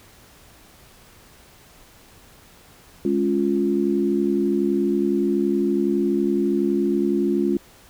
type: chord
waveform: sine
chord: Db major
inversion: second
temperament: equal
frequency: 207.7 / 277.2 / 349.2 Hz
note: Ab3 / Db4 / F4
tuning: 0 / 0 / 0 cents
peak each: -23 / -23 / -21 dBFS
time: 3.05-7.57 s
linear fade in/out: 2 ms
effects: pink hiss -50 dBFS RMS until 7.89 s

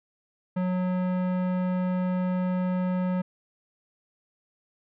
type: tone with tanh clipping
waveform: sine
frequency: 182.7 Hz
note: F#3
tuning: 22 cents flat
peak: -26 dBFS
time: 0.56-3.22 s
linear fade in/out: 10 ms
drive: 17 dB
effects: none

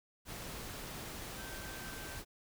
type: tone in noise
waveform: sine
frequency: 1556 Hz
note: G6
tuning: 13 cents flat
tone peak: -50 dBFS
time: 1.35-2.21 s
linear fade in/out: 50 ms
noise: pink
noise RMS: -45 dBFS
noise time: 0.25-2.25 s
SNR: -8 dB
effects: none

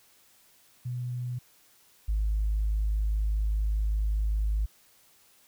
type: tone pair in turn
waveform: sine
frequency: 123.47 / 52.5 Hz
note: B2 / G#1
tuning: 0 / +19 cents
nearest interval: octave + minor third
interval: 1481 cents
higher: first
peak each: -30 / -23 dBFS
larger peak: second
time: 0.85-1.39 / 2.08-4.66 s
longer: second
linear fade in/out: 10 ms
effects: tanh soft clip ceiling -20 dBFS + white hiss -61 dBFS RMS until 5.47 s

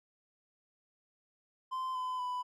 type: tone with pitch steps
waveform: triangle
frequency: 1035 / 1014.9 / 995.1 Hz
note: C6 / B5 / B5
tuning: -19 / +47 / +13 cents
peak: -32 dBFS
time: 1.71-2.43 s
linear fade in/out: 20 ms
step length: 240 ms
effects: none

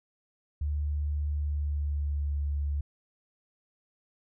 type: tone with pitch glide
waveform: sine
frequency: 73.7 to 72.06 Hz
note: D2 to D2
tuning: +7 to -32 cents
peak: -27 dBFS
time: 0.61-2.81 s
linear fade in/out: 5 ms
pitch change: -39 cents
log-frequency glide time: 1.33-2.36 s
effects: none

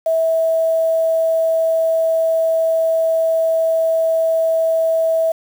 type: tone with quantisation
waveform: sine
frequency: 651 Hz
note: E5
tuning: 22 cents flat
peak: -13 dBFS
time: 0.06-5.32 s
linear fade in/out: 5 ms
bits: 6
effects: none

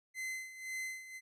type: tone with tremolo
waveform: 45% pulse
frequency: 2053 Hz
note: C7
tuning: 33 cents flat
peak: -37 dBFS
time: 0.14-1.21 s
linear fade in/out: 50 ms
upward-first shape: sine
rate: 1.9 Hz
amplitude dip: 75%
effects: low-pass 12000 Hz 12 dB/octave

